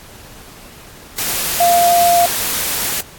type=tone in noise; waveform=sine; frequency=696 Hz; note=F5; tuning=6 cents flat; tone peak=-9 dBFS; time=1.6-2.26 s; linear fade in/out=5 ms; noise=white; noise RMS=-19 dBFS; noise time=1.18-3.01 s; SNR=+7 dB; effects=pink hiss -39 dBFS RMS until 3.18 s + AAC 64 kbps